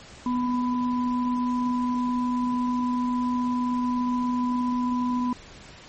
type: tone pair together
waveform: sine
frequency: 246.9 / 997.6 Hz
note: B3 / B5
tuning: 0 / +17 cents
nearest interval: 2 octaves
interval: 2417 cents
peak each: -23 / -29 dBFS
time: 0.26-5.33 s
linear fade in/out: 2 ms
effects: pink hiss -46 dBFS RMS until 5.88 s + MP3 32 kbps